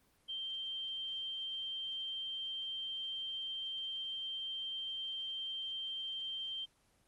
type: tone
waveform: sine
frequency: 3144 Hz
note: G7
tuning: 4 cents sharp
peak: -38 dBFS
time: 0.28-6.66 s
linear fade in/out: 20 ms
effects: pink hiss -71 dBFS RMS until 7.07 s + Opus 24 kbps